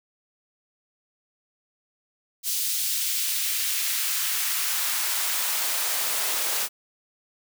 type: noise with high-pass filter sweep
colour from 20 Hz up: white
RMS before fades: -26 dBFS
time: 2.43-6.69 s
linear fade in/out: 50 ms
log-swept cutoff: 4100 to 420 Hz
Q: 0.91
effects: none